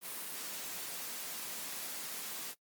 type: high-pass noise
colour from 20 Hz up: white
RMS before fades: -42 dBFS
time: 0.01-2.55 s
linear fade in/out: 50 ms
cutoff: 150 Hz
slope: 24 dB/octave
effects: noise-tail reverb RT60 0.1 s tail -20 dB re dry + Opus 32 kbps